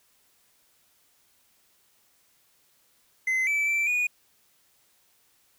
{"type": "tone with pitch steps", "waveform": "triangle", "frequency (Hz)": [2052, 2313, 2336, 2458], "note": ["C7", "D7", "D7", "D#7"], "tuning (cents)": [-34, -27, -10, -22], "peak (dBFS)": -21, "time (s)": [3.27, 4.07], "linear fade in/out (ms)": 5, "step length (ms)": 200, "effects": ["white hiss -65 dBFS RMS until 5.58 s"]}